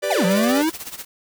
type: chord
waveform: 45% pulse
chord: G major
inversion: none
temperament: equal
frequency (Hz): 392 / 493.9 / 587.3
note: G4 / B4 / D5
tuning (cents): 0 / 0 / 0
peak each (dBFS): -28 / -28 / -22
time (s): 0.02-0.63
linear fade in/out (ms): 20
type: exponential two-way sweep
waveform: square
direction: down then up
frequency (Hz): 932.3 to 174.61 to 333.8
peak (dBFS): -18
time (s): 0.1-0.7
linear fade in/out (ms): 10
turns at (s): 0.25
type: noise with tremolo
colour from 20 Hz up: white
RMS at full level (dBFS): -31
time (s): 0.3-1.05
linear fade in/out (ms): 10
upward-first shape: sine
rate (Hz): 16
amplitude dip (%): 80
effects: none